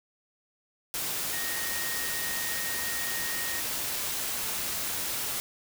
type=tone in noise; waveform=sine; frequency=1864 Hz; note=A#6; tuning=1 cent flat; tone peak=-36 dBFS; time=1.33-3.6 s; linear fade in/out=0 ms; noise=white; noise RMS=-32 dBFS; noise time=0.94-5.4 s; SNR=-7 dB; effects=none